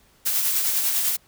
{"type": "noise with tremolo", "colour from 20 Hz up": "blue", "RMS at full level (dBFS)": -21, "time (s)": [0.25, 1.17], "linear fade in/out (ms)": 20, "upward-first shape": "sine", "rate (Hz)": 10, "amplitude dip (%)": 35, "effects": ["pink hiss -58 dBFS RMS until 1.27 s"]}